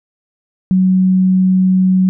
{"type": "tone", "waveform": "sine", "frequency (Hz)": 186.4, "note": "F#3", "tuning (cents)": 13, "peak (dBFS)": -8, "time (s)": [0.71, 2.09], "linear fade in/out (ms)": 0, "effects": []}